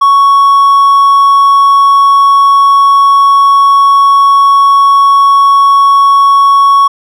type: tone with hard clipping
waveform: triangle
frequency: 1112 Hz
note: C#6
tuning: 5 cents sharp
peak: -3 dBFS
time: 0.01-6.88 s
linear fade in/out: 10 ms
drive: 5 dB
effects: none